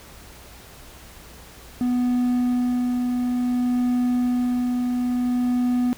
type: tone with tremolo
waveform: triangle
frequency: 246.9 Hz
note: B3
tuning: in tune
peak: -16 dBFS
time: 1.81-5.93 s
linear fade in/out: 0 ms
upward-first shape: sine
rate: 0.57 Hz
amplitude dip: 25%
effects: added 60 Hz sine -50 dBFS peak until 5.97 s + pink hiss -45 dBFS RMS until 5.97 s